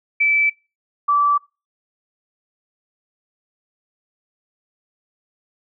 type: tone pair in turn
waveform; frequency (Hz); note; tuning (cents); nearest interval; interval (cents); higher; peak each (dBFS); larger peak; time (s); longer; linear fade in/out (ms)
sine; 2315 / 1159.5; D7 / D6; -25 / -22; octave; 1197; first; -13; neither; 0.2-0.5 / 1.08-1.38; neither; 10
effects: noise-tail reverb RT60 0.3 s tail -25 dB re dry